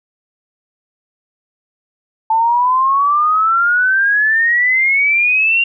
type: exponential sweep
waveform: sine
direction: up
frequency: 880 to 2787 Hz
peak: -10 dBFS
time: 2.3-5.64 s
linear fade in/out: 5 ms
effects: none